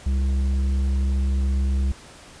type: tone with tanh clipping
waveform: sine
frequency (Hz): 67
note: C2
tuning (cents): +42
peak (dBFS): -20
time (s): 0.06-1.92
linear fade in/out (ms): 5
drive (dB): 8
effects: pink hiss -45 dBFS RMS until 2.4 s + resampled to 22050 Hz